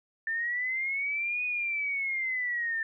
sine linear two-way sweep, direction up then down, 1780 to 2489 to 1780 Hz, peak -28 dBFS, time 0.27-2.83 s, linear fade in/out 2 ms, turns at 1.44 s, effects none

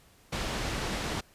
pink low-pass noise, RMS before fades -33 dBFS, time 0.32-1.21 s, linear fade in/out 10 ms, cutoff 6000 Hz, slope 12 dB/octave, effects pink hiss -60 dBFS RMS until 1.34 s + resampled to 32000 Hz

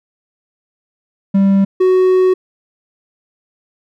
triangle tone pair in turn, 196 / 371.3 Hz, G3 / F#4, 0 / +6 cents, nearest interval major seventh, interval 1106 cents, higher second, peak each -6 dBFS, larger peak neither, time 1.34-1.65 / 1.8-2.34 s, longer second, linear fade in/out 10 ms, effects none

